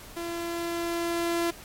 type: tone with level ramp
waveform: sawtooth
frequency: 340 Hz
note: F4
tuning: 46 cents flat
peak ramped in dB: -28 to -20 dBFS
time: 0.16-1.51 s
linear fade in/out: 10 ms
effects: pink hiss -46 dBFS RMS until 1.64 s + MP3 64 kbps